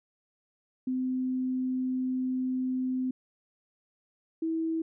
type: tone pair in turn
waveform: sine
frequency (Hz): 256.7 / 324.5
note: C4 / E4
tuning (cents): -33 / -27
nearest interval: major third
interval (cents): 406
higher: second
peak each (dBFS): -27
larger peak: neither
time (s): 0.87-3.11 / 4.42-4.82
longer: first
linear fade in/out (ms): 5
effects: none